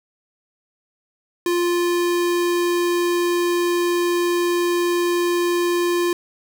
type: tone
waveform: square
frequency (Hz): 349.2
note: F4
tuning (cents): 0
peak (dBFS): -18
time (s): 1.46-6.13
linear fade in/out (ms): 2
effects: none

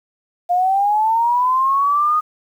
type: linear sweep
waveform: sine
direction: up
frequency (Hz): 698.5 to 1244.5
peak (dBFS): -13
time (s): 0.49-2.21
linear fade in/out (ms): 20
effects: 8-bit

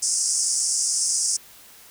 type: band-pass noise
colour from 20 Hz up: white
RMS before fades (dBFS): -23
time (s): 0.02-1.37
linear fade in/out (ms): 10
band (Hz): 5000 to 9600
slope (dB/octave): 96
effects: white hiss -48 dBFS RMS until 1.9 s

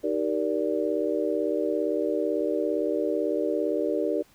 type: chord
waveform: sine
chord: Eb major seventh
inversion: none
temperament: just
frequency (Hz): 311.1 / 388.9 / 466.7 / 583.4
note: Eb4 / G4 / Bb4 / D5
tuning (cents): 0 / -14 / +2 / -12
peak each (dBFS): -29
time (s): 0.03-4.23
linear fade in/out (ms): 20
effects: pink hiss -59 dBFS RMS until 4.34 s

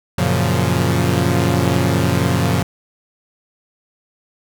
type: chord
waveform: sawtooth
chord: Gb major seventh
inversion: none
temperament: equal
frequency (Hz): 92.5 / 116.54 / 138.59 / 174.61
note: Gb2 / Bb2 / Db3 / F3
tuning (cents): 0 / 0 / 0 / 0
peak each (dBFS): -16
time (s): 0.18-2.63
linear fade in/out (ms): 5
effects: none

